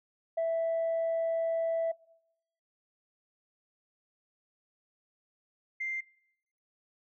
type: tone pair in turn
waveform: sine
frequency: 659.3 / 2093 Hz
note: E5 / C7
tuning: 0 / 0 cents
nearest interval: octave + minor sixth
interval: 2000 cents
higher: second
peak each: -25 / -31 dBFS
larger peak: first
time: 0.37-1.92 / 5.8-6.01 s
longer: first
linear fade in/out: 10 ms
effects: noise-tail reverb RT60 0.8 s tail -25 dB re dry + tanh soft clip ceiling -25 dBFS